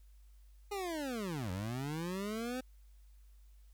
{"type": "linear two-way sweep", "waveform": "25% pulse", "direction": "down then up", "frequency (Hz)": [416.7, 87.31, 260.8], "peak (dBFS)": -33, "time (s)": [0.71, 2.61], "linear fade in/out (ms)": 10, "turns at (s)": 1.51, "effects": ["added 50 Hz sine -56 dBFS peak until 3.73 s", "white hiss -75 dBFS RMS until 3.73 s"]}